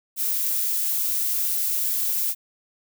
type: noise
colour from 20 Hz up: violet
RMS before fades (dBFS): -24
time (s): 0.16-2.35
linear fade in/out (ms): 50
effects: none